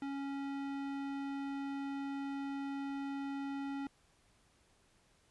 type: tone with low-pass filter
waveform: square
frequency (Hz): 277.2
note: C#4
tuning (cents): 0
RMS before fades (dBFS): -40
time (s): 0.02-3.87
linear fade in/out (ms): 2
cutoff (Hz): 2800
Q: 0.58
effects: pink hiss -70 dBFS RMS until 5.3 s + resampled to 24000 Hz